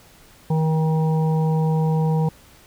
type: harmonic tone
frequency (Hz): 158.5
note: D#3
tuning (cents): +32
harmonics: 1 / 3 / 5 / 6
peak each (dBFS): -17 / -27 / -31 / -33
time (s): 0.5-2.29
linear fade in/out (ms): 5
effects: pink hiss -50 dBFS RMS until 2.66 s